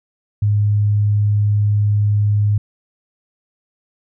sine tone, 103.83 Hz, G#2, in tune, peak -12 dBFS, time 0.42-2.58 s, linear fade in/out 5 ms, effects none

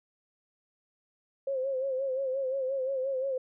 sine tone with vibrato, 531 Hz, C5, 25 cents sharp, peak -28 dBFS, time 1.47-3.38 s, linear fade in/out 5 ms, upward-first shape sine, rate 5.7 Hz, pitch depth 65 cents each way, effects none

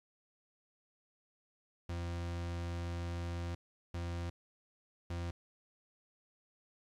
40% pulse tone bursts at uneven times, 86.1 Hz, F2, 24 cents flat, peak -36 dBFS, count 3, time 1.89-3.55 / 3.94-4.3 / 5.1-5.31 s, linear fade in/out 5 ms, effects low-pass 7000 Hz 12 dB/octave + 11-bit

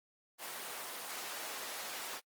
pink high-pass noise, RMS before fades -43 dBFS, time 0.38-2.21 s, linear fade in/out 50 ms, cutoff 590 Hz, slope 12 dB/octave, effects noise-tail reverb RT60 0.1 s tail -24 dB re dry + Opus 24 kbps

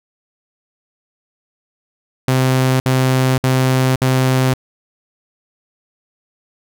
sawtooth tone bursts, 130 Hz, C3, 11 cents flat, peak -8 dBFS, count 4, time 2.28-4.537 s, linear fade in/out 2 ms, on 520 ms, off 59 ms, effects none

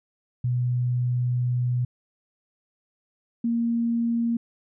sine tone pair in turn, 123.47 / 233.1 Hz, B2 / A#3, 0 / 0 cents, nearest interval major seventh, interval 1100 cents, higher second, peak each -21 dBFS, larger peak neither, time 0.44-1.85 / 3.44-4.37 s, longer first, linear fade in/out 5 ms, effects none

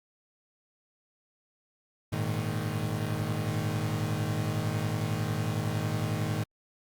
35% pulse chord, Ab suspended second, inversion none, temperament equal with one note detuned, 103.83 / 114.8 / 155.56 Hz, Ab2 / Bb2 / Eb3, 0 / -26 / 0 cents, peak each -31 dBFS, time 2.12-6.44 s, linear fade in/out 10 ms, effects Opus 48 kbps

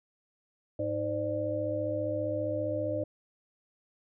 harmonic tone with a mistuned harmonic, 103.83 Hz, G#2, in tune, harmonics 1 / 3 / 5 / 6, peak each -37 / -36 / -35 / -32 dBFS, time 0.79-3.04 s, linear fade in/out 5 ms, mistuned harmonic 6, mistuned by -82 cents, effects none

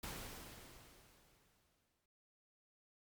pink noise with exponential decay, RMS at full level -45 dBFS, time 0.03-2.06 s, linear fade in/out 5 ms, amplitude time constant 440 ms, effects MP3 96 kbps

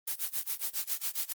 blue noise with tremolo, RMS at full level -31 dBFS, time 0.07-1.33 s, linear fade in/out 10 ms, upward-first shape sine, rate 7.3 Hz, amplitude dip 95%, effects Opus 24 kbps

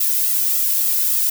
violet noise with flanger, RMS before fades -18 dBFS, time 0-1.3 s, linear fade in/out 5 ms, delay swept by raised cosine 1.5 to 2.01 ms, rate 3.5 Hz, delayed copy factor +0.85, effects none

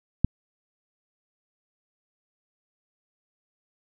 click, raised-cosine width 5 ms, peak -6 dBFS, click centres 0.246 s, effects none

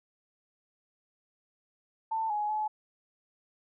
sine tone with pitch steps, 890 / 838 / 855 Hz, A5 / G#5 / A5, +20 / +15 / -50 cents, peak -28 dBFS, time 2.11-2.68 s, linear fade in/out 10 ms, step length 190 ms, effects none

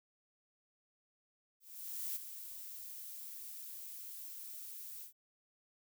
violet noise with ADSR envelope, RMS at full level -39 dBFS, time 1.6-5.13 s, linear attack 560 ms, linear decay 13 ms, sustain -9 dB, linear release 110 ms, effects none

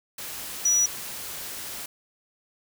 sine tone in noise, 5850 Hz, F#8, 21 cents flat, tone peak -18 dBFS, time 0.65-0.86 s, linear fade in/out 5 ms, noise white, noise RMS -36 dBFS, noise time 0.18-1.86 s, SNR +15 dB, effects none

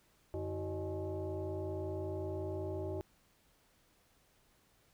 sine tone with frequency modulation, 144.8 Hz, D3, 24 cents flat, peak -36 dBFS, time 0.34-3.01 s, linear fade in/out 0 ms, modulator 235 Hz, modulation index 2.1, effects pink hiss -70 dBFS RMS until 4.93 s

